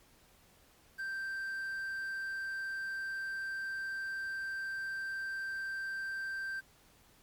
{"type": "tone with quantisation", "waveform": "triangle", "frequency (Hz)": 1568, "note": "G6", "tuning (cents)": 0, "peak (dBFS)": -34, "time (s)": [0.98, 6.61], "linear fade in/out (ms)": 20, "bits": 10, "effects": ["pink hiss -64 dBFS RMS until 7.22 s", "MP3 96 kbps"]}